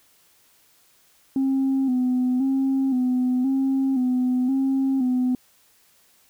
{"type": "tone with vibrato", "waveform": "sine", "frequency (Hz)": 260, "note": "C4", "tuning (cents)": -11, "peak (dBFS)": -17, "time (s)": [1.36, 5.35], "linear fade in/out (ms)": 2, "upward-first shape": "square", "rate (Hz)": 0.96, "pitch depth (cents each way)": 54, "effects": ["tanh soft clip ceiling -16 dBFS", "white hiss -59 dBFS RMS until 6.29 s"]}